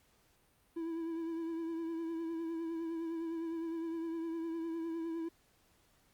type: tone with vibrato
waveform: triangle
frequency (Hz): 329.9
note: E4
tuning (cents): +1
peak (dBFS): -34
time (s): 0.76-5.29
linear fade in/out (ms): 10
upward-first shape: triangle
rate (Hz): 9.8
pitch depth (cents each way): 40
effects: pink hiss -70 dBFS RMS until 6.13 s + Opus 48 kbps